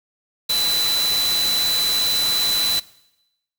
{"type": "tone in noise", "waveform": "sine", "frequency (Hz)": 3996, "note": "B7", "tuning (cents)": 20, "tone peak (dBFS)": -18, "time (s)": [0.49, 2.8], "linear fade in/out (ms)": 10, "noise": "white", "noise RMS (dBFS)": -25, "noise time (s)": [0.49, 2.8], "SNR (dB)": 4, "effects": ["noise-tail reverb RT60 0.9 s tail -20 dB re dry"]}